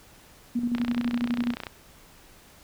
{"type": "tone with tremolo", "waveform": "sine", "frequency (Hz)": 240, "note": "B3", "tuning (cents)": -49, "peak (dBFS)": -22, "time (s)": [0.55, 1.55], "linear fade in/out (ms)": 10, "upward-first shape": "square", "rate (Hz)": 12, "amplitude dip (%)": 55}
{"type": "click train", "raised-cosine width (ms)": 0.3, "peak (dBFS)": -17, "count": 29, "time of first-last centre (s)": [0.75, 1.668], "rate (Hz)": 30.5}
{"effects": ["pink hiss -53 dBFS RMS until 2.63 s"]}